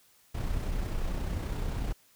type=noise with amplitude modulation; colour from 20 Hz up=brown; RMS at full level=-30 dBFS; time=0.34-1.93 s; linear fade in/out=10 ms; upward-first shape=sine; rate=31.3 Hz; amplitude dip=35%; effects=white hiss -63 dBFS RMS until 2.15 s